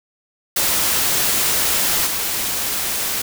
white noise with level steps, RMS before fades -18 / -22 dBFS, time 0.56-3.22 s, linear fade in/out 5 ms, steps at 2.06 s, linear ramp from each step 10 ms, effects none

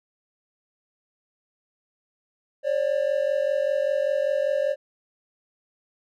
triangle tone pair together, 544 / 589.1 Hz, C#5 / D5, -33 / +5 cents, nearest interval minor second, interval 138 cents, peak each -22 dBFS, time 2.63-4.76 s, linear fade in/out 50 ms, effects none

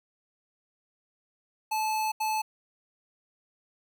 square tone bursts at uneven times, 868 Hz, A5, 24 cents flat, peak -27 dBFS, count 2, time 1.71-2.12 / 2.2-2.42 s, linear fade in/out 10 ms, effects none

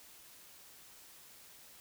silence, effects white hiss -57 dBFS RMS until 1.8 s

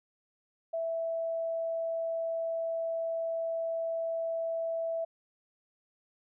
sine tone, 659.3 Hz, E5, in tune, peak -30 dBFS, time 0.73-5.05 s, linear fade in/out 10 ms, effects none

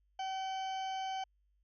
harmonic tone with a mistuned harmonic, 764 Hz, G5, 45 cents flat, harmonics 1 / 2 / 3 / 4 / 6 / 7 / 8, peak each -36 / -52 / -52 / -47 / -58 / -62 / -57 dBFS, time 0.19-1.24 s, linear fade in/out 5 ms, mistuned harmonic 8, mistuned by +16 cents, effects added 50 Hz sine -70 dBFS peak until 1.63 s

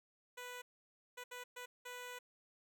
10% pulse tone bursts at uneven times, 493.9 Hz, B4, in tune, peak -38 dBFS, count 5, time 0.37-0.62 / 1.17-1.24 / 1.31-1.44 / 1.56-1.66 / 1.85-2.19 s, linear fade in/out 10 ms, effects none

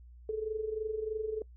sine tone with amplitude modulation, 434.9 Hz, A4, 20 cents flat, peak -29 dBFS, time 0.29-1.42 s, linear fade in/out 2 ms, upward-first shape sine, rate 23.2 Hz, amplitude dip 70%, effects noise-tail reverb RT60 0.1 s tail -25 dB re dry + added 60 Hz sine -50 dBFS peak until 1.56 s

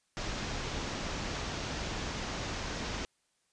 pink low-pass noise, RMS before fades -37 dBFS, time 0.17-3.05 s, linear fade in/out 0 ms, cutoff 6800 Hz, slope 48 dB/octave, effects white hiss -75 dBFS RMS until 3.52 s + resampled to 22050 Hz

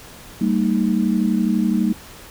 sine chord, Eb major, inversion first, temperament equal with one note detuned, 196 / 228 / 311.1 Hz, G3 / Bb3 / Eb4, 0 / -38 / 0 cents, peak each -19 / -19 / -23 dBFS, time 0.41-1.93 s, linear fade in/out 5 ms, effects pink hiss -41 dBFS RMS until 2.3 s

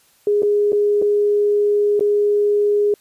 sine tone with dropouts, 412.9 Hz, G#4, 10 cents flat, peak -13 dBFS, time 0.27-2.94 s, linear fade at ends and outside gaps 2 ms, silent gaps 0.422-0.431 / 0.721-0.729 / 1.017-1.022 / 1.995-2.007 s, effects white hiss -56 dBFS RMS until 3 s + resampled to 32000 Hz

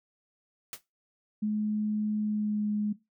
white noise with exponential decay, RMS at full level -34 dBFS, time 0.73-0.81 s, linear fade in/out 1 ms, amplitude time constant 17 ms
sine tone with pitch glide, 212.1 to 209.4 Hz, G#3 to G#3, +37 to +15 cents, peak -26 dBFS, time 1.42-2.93 s, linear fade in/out 10 ms, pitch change -22 cents, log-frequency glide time 2.2-2.69 s
effects noise-tail reverb RT60 0.2 s tail -17 dB re dry

